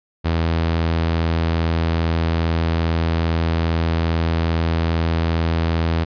sawtooth tone, 82.41 Hz, E2, in tune, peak -13 dBFS, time 0.24-6.05 s, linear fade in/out 20 ms, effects resampled to 11025 Hz

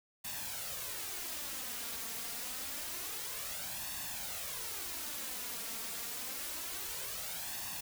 white noise with flanger, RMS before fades -41 dBFS, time 0.24-7.81 s, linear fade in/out 10 ms, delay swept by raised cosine 1.1 to 4.4 ms, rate 0.27 Hz, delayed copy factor +0.6, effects none

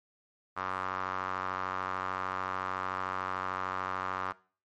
sawtooth tone with band-pass filter, 93.5 Hz, F#2, 19 cents sharp, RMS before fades -35 dBFS, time 0.56-4.33 s, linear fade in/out 20 ms, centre 1200 Hz, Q 3.7, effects noise-tail reverb RT60 0.4 s tail -19 dB re dry + MP3 48 kbps

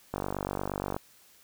click train, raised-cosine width 1 ms, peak -17 dBFS, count 41, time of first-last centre 0.14-0.965 s, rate 48.5 Hz, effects white hiss -59 dBFS RMS until 1.43 s

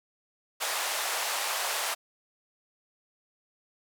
pink band-pass noise, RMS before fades -31 dBFS, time 0.6-1.95 s, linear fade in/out 20 ms, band 620 to 14000 Hz, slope 24 dB/octave, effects none

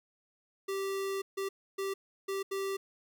square tone bursts at uneven times, 390.2 Hz, G4, 8 cents flat, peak -33 dBFS, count 5, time 0.68-1.22 / 1.37-1.49 / 1.78-1.94 / 2.28-2.43 / 2.51-2.77 s, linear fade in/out 10 ms, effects 12-bit

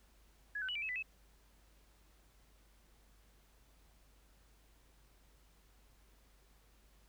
sine tone with pitch steps, 1681 / 1522 / 2944 / 2342 / 2583 / 1994 / 2593 Hz, G#6 / F#6 / F#7 / D7 / E7 / B6 / E7, +20 / +48 / -9 / -5 / -36 / +16 / -29 cents, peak -37 dBFS, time 0.55-1.026 s, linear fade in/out 5 ms, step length 68 ms, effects added 50 Hz sine -65 dBFS peak until 7.08 s + pink hiss -70 dBFS RMS until 7.08 s

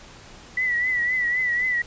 sine tone with vibrato, 1968 Hz, B6, 7 cents flat, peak -20 dBFS, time 0.57-1.82 s, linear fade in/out 5 ms, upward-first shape triangle, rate 3.9 Hz, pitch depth 70 cents each way, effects pink hiss -45 dBFS RMS until 1.86 s + resampled to 16000 Hz

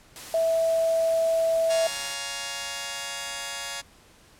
white noise, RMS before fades -40 dBFS, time 0.16-2.14 s, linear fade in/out 0 ms
sine tone, 656 Hz, E5, 9 cents flat, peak -20 dBFS, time 0.34-1.87 s, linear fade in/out 2 ms
5% pulse chord, Bb minor seventh, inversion first, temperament just, 559.4 / 699.2 / 839.1 / 932.3 Hz, Db5 / F5 / Ab5 / Bb5, +16 / +2 / +18 / 0 cents, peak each -26 dBFS, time 1.69-3.82 s, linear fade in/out 20 ms
effects pink hiss -55 dBFS RMS until 4.39 s + low-pass 11000 Hz 12 dB/octave

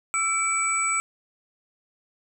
sine tone cluster, 1326 / 2304 / 7910 Hz, E6 / D7 / B8, +10 / -34 / +2 cents, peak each -26 dBFS, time 0.14-1 s, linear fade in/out 0 ms, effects none

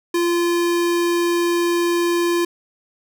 square tone, 345 Hz, F4, 21 cents flat, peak -17 dBFS, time 0.14-2.45 s, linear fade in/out 5 ms, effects none

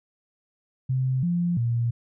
sine tone with pitch steps, 130.1 / 174 / 117.9 Hz, C3 / F3 / A#2, -9 / -6 / +20 cents, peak -21 dBFS, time 0.89-1.91 s, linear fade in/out 10 ms, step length 340 ms, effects none

